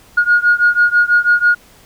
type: beating tone pair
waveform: sine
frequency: 1434 / 1440.1 Hz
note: F6 / F#6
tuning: +45 / -47 cents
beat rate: 6.1 Hz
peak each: -11 / -12 dBFS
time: 0.17-1.55 s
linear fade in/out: 10 ms
effects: tanh soft clip ceiling -2 dBFS + pink hiss -46 dBFS RMS until 1.85 s